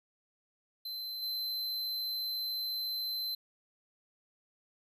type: tone with level steps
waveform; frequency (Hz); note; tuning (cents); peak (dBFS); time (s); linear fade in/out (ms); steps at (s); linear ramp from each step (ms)
square; 4077; C8; -46; -38 / -34; 0.85-3.35; 5; 1.22; 10
effects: none